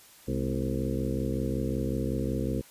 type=harmonic tone with a mistuned harmonic; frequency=65.41 Hz; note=C2; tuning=in tune; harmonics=1 / 2 / 3 / 4 / 5 / 6 / 7 / 8; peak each=-34 / -33 / -34 / -35 / -36 / -39 / -37 / -39 dBFS; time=0.27-2.62 s; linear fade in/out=20 ms; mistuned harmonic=3; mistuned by=+120 cents; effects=white hiss -54 dBFS RMS until 2.7 s + resampled to 32000 Hz